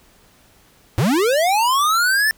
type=linear sweep; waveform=square; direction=up; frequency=95.2 to 1792 Hz; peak=-15 dBFS; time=0.98-2.31 s; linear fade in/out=0 ms; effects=pink hiss -53 dBFS RMS until 2.37 s